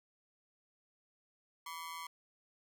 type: ring-modulated tone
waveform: sawtooth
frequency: 1065 Hz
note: C6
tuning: 30 cents sharp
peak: -36 dBFS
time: 1.66-2.07 s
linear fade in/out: 5 ms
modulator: 83.3 Hz
effects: none